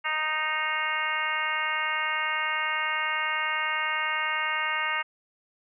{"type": "harmonic tone", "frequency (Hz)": 310, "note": "D#4", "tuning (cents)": -6, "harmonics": [2, 3, 4, 5, 6, 7, 8, 9], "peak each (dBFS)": [-43, -34, -32, -34, -32, -31, -41, -34], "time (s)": [0.04, 5.03], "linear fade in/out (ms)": 20, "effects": []}